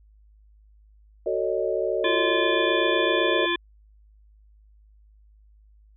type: chord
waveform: sine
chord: D# half-diminished seventh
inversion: first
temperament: just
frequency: 373.4 / 448 / 560 / 622.3 Hz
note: F#4 / A4 / C#5 / D#5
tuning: +16 / +31 / +18 / 0 cents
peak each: -28 dBFS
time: 1.26-3.46 s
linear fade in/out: 5 ms
type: harmonic tone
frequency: 345.6 Hz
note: F4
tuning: 18 cents flat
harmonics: 1 / 3 / 5 / 7 / 9 / 10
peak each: -26 / -29 / -28 / -31 / -37 / -29 dBFS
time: 2.04-3.56 s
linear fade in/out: 5 ms
effects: added 52 Hz sine -52 dBFS peak until 5.96 s